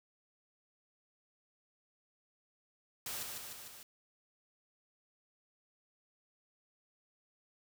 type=noise with echo; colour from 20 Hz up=white; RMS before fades=-41 dBFS; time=3.06-3.23 s; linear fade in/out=2 ms; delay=150 ms; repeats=4; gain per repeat=-3 dB; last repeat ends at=3.83 s; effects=none